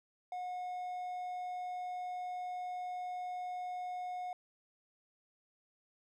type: tone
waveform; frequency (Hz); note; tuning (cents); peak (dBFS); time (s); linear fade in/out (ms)
triangle; 725; F#5; -35; -36; 0.32-4.33; 2
effects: none